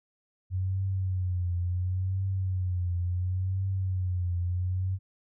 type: tone with vibrato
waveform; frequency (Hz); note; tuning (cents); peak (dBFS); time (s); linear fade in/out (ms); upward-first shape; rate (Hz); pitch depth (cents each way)
sine; 91.9; F#2; -11; -26; 0.5-4.99; 50; triangle; 0.71; 85
effects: none